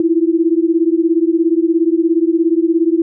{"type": "beating tone pair", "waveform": "sine", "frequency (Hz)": [324.6, 341.6], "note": ["E4", "F4"], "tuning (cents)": [-27, -38], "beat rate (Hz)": 17, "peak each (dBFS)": [-13, -14], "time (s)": [0, 3.02], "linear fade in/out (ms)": 2, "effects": []}